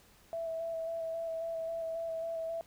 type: tone with vibrato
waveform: sine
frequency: 658 Hz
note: E5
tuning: 3 cents flat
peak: -34 dBFS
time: 0.33-2.61 s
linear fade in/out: 0 ms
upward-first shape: square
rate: 3.7 Hz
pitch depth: 15 cents each way
effects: pink hiss -62 dBFS RMS until 2.66 s